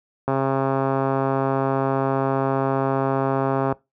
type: click train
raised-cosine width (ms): 1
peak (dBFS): -8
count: 466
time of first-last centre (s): 0.28-3.724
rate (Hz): 135
effects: noise-tail reverb RT60 0.2 s tail -21 dB re dry + high-pass 60 Hz 12 dB/octave